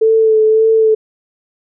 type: tone with vibrato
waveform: sine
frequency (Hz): 440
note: A4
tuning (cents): 0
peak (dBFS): -7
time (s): 0.01-0.95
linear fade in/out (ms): 10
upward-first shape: sine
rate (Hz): 1.8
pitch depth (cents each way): 22
effects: none